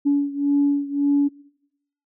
sine beating tone pair, 284 / 285.8 Hz, C#4 / D4, +42 / -47 cents, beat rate 1.8 Hz, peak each -18 / -21 dBFS, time 0.05-1.29 s, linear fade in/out 20 ms, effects noise-tail reverb RT60 0.8 s tail -23 dB re dry + tanh soft clip ceiling -10 dBFS

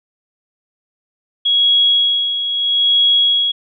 sine tone with tremolo, 3322 Hz, G#7, in tune, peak -9 dBFS, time 1.45-3.52 s, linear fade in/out 10 ms, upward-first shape sine, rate 0.77 Hz, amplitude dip 60%, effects none

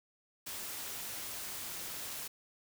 white noise, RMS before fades -42 dBFS, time 0.46-2.28 s, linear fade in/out 10 ms, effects none

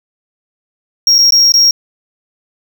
triangle tone with dropouts, 5588 Hz, F8, in tune, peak -4 dBFS, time 1.07-1.71 s, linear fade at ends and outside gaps 2 ms, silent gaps 1.183-1.187 / 1.307-1.322 / 1.521-1.539 s, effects none

